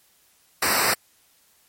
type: noise with comb filter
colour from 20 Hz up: pink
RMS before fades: -21 dBFS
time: 0.62-0.94 s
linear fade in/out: 5 ms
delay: 0.3 ms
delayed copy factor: -1
effects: white hiss -60 dBFS RMS until 1.68 s + MP3 64 kbps